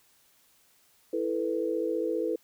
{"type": "chord", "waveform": "sine", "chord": "E suspended fourth", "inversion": "none", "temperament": "just", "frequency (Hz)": [329.6, 439.5, 494.4], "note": ["E4", "A4", "B4"], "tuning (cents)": [0, -2, 2], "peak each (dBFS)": -31, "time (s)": [1.13, 2.36], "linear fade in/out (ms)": 5, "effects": ["white hiss -64 dBFS RMS until 2.43 s"]}